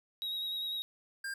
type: tone with vibrato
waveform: triangle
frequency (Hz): 3807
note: A#7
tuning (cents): +36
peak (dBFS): -33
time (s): 0.22-0.82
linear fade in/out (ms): 0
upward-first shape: square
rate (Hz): 10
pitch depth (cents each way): 15
type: tone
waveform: square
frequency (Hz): 1600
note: G6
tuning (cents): +35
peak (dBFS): -37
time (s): 1.24-1.34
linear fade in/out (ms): 5
effects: none